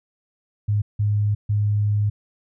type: tone bursts at uneven times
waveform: sine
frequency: 104 Hz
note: G#2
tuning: 3 cents sharp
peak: -17 dBFS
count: 3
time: 0.68-0.82 / 0.99-1.35 / 1.49-2.1 s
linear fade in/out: 10 ms
effects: none